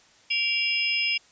sine tone cluster, 2327 / 2784 / 3292 / 5070 Hz, D7 / F7 / G#7 / D#8, -17 / -6 / -16 / +32 cents, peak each -27 / -26 / -34 / -29 dBFS, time 0.3-1.18 s, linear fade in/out 10 ms, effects white hiss -57 dBFS RMS until 1.31 s + resampled to 16000 Hz

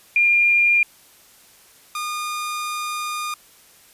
sine / sawtooth tone pair in turn, 2404 / 1217.4 Hz, D7 / D#6, +40 / -38 cents, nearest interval octave, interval 1178 cents, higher first, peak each -13 / -21 dBFS, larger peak first, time 0.16-0.83 / 1.95-3.34 s, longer second, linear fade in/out 2 ms, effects white hiss -51 dBFS RMS until 3.93 s + resampled to 32000 Hz

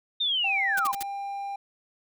sine linear sweep, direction down, 3700 to 966 Hz, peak -23 dBFS, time 0.2-0.92 s, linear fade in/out 10 ms
triangle tone with pitch glide, 784 to 797.2 Hz, G5 to G5, 0 to +29 cents, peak -29 dBFS, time 0.44-1.56 s, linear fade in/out 5 ms, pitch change +29 cents, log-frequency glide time 0.56-1.02 s
white noise bursts, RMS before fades -33 dBFS, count 4, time 0.77-1.029 s, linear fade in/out 5 ms, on 25 ms, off 53 ms
effects none

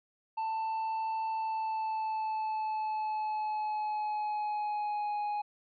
triangle tone with pitch glide, 887 to 832.4 Hz, A5 to G#5, +14 to +4 cents, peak -29 dBFS, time 0.37-5.42 s, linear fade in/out 10 ms, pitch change -110 cents, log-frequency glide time 1.3-5.17 s, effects resampled to 11025 Hz

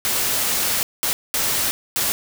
white noise bursts at uneven times, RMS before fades -21 dBFS, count 4, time 0.05-0.83 / 1.03-1.13 / 1.34-1.71 / 1.96-2.12 s, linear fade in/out 0 ms, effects none

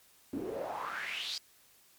pink noise with band-pass filter sweep, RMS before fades -38 dBFS, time 0.33-1.38 s, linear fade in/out 2 ms, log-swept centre 260 to 4900 Hz, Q 5.2, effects white hiss -63 dBFS RMS until 1.98 s + MP3 96 kbps

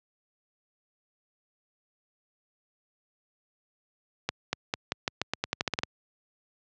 accelerating click train, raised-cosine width 0.2 ms, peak -9 dBFS, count 14, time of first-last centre 4.29-5.834 s, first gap 240 ms, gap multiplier 0.87, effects high-pass 80 Hz 12 dB/octave + low-pass 6000 Hz 12 dB/octave

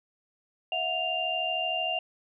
sine tone cluster, 651 / 724 / 2792 Hz, E5 / F#5 / F7, -22 / -38 / -1 cents, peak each -34 / -32 / -29 dBFS, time 0.72-1.99 s, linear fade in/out 2 ms, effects none

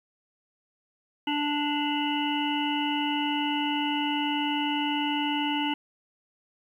harmonic tone with a mistuned harmonic, 293.3 Hz, D4, 2 cents flat, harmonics 1 / 3 / 5 / 7 / 9 / 10, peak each -28 / -30 / -40 / -38 / -37 / -32 dBFS, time 1.27-5.74 s, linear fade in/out 5 ms, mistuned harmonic 9, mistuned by +33 cents, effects 10-bit

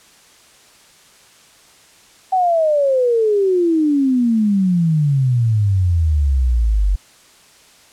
sine exponential sweep, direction down, 766 to 46.25 Hz, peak -12 dBFS, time 2.32-6.96 s, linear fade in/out 10 ms, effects white hiss -48 dBFS RMS until 7.92 s + low-pass 9000 Hz 12 dB/octave

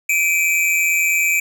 square tone pair together, 2331 / 2500 Hz, D7 / D#7, -14 / +8 cents, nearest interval minor second, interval 122 cents, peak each -17 / -20 dBFS, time 0.09-1.4 s, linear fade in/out 5 ms, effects none

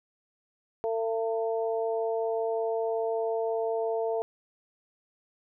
harmonic tone, 225.4 Hz, A3, 42 cents sharp, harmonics 2 / 3 / 4, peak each -28 / -31 / -39 dBFS, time 0.84-4.22 s, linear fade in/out 0 ms, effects none

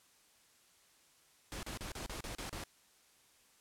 pink noise bursts, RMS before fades -43 dBFS, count 8, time 1.52-2.638 s, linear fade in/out 0 ms, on 110 ms, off 34 ms, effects white hiss -67 dBFS RMS until 3.6 s + low-pass 11000 Hz 12 dB/octave

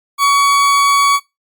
40% pulse tone, 1127 Hz, C#6, 28 cents sharp, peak -8 dBFS, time 0.18-1.2 s, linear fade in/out 50 ms, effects noise-tail reverb RT60 0.2 s tail -20 dB re dry + Opus 32 kbps

